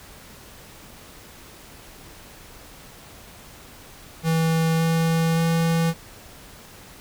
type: tone with pitch steps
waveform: square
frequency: 162.8 / 164.03 / 165.26 Hz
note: E3 / E3 / E3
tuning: -21 / -8 / +5 cents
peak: -19 dBFS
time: 4.23-5.94 s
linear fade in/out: 50 ms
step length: 570 ms
effects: pink hiss -45 dBFS RMS until 7 s